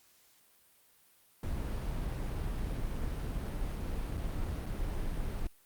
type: noise with dropouts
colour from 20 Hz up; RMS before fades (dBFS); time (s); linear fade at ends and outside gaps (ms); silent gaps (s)
brown; -35; 1.43-5.47; 2; 4.172-4.176 / 4.659-4.663
effects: white hiss -65 dBFS RMS until 5.65 s + Opus 48 kbps